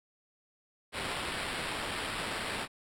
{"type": "noise with sample-and-hold", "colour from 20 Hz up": "white", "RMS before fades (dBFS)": -36, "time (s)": [0.92, 2.68], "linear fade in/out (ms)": 50, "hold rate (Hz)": 6300, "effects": ["low-pass 11000 Hz 12 dB/octave"]}